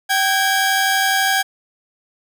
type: tone pair together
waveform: sawtooth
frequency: 772 / 1635.8 Hz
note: G5 / G#6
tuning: -27 / -27 cents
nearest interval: octave + minor second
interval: 1300 cents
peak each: -14 dBFS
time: 0.09-1.43 s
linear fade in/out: 20 ms
effects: none